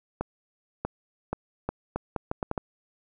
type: accelerating click train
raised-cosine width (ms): 1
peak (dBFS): -14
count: 10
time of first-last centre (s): 0.21-2.578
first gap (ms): 640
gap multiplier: 0.75
effects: none